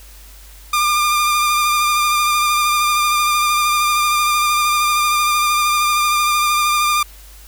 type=tone with vibrato; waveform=sawtooth; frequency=1200 Hz; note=D6; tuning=37 cents sharp; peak=-10 dBFS; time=0.73-7.03 s; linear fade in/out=5 ms; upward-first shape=sine; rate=13 Hz; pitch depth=20 cents each way; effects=added 50 Hz sine -39 dBFS peak until 7.47 s + white hiss -44 dBFS RMS until 7.47 s